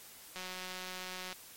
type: click train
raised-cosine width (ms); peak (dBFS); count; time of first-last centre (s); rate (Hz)
0.2; -25; 179; 0.36-1.327; 184
effects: white hiss -53 dBFS RMS until 1.56 s + MP3 64 kbps